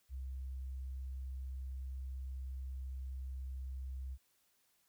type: tone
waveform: sine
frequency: 65.41 Hz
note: C2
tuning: in tune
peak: -40 dBFS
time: 0.09-4.18 s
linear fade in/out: 50 ms
effects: white hiss -75 dBFS RMS until 4.88 s